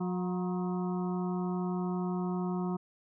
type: harmonic tone with a mistuned harmonic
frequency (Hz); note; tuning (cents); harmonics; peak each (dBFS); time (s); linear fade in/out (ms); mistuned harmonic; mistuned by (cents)
180.5; F#3; -43; 1 / 2 / 4 / 5 / 6 / 7; -31 / -37 / -43 / -45 / -47 / -48; 0-2.77; 10; 5; +73
effects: none